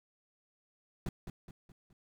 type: noise with echo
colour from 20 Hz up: brown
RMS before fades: -35 dBFS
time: 1.06-1.09 s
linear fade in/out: 2 ms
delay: 210 ms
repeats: 4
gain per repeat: -7 dB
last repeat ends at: 1.93 s
effects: none